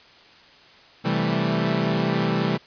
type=chord; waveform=sawtooth; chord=A minor seventh; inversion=first; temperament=equal; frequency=130.81 / 164.81 / 196 / 220 Hz; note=C3 / E3 / G3 / A3; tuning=0 / 0 / 0 / 0 cents; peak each=-24 / -21 / -22 / -23 dBFS; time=1.04-2.58 s; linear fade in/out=20 ms; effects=white hiss -50 dBFS RMS until 2.66 s + resampled to 11025 Hz